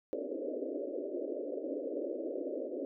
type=band-pass noise; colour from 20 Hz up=white; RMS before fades=-38 dBFS; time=0.13-2.85 s; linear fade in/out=0 ms; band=260 to 600 Hz; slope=96 dB/octave; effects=none